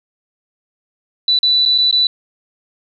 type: tone with dropouts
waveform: sine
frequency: 3972 Hz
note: B7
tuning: 9 cents sharp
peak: -10 dBFS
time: 1.28-2.07 s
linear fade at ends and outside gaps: 2 ms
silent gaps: 1.389-1.43 / 1.653-1.659 / 1.779-1.784 / 1.912-1.926 s
effects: none